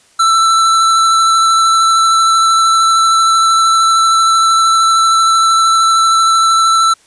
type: tone with vibrato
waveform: square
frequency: 1331 Hz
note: E6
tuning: 16 cents sharp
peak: -8 dBFS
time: 0.19-6.94 s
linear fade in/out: 10 ms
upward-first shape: sine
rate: 13 Hz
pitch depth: 11 cents each way
effects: white hiss -49 dBFS RMS until 7.06 s + resampled to 22050 Hz